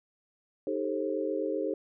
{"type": "chord", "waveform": "sine", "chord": "A half-diminished seventh", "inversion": "second", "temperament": "equal with one note detuned", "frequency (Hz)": [311.1, 392, 440, 532.4], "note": ["Eb4", "G4", "A4", "C5"], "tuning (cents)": [0, 0, 0, 30], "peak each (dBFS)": -34, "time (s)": [0.67, 1.74], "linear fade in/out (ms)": 2, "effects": []}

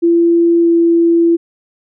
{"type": "tone with pitch glide", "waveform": "sine", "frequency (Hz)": [339, 336.7], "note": ["E4", "E4"], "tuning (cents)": [49, 37], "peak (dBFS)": -7, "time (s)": [0.02, 1.37], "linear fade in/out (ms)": 20, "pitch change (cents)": -12, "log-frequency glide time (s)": [0.61, 0.68], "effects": []}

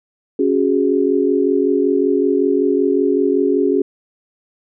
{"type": "chord", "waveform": "sine", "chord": "C# suspended fourth", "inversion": "none", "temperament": "equal", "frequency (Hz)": [277.2, 370, 415.3], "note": ["C#4", "F#4", "G#4"], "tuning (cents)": [0, 0, 0], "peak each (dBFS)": -17, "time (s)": [0.39, 3.82], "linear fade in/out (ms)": 5, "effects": []}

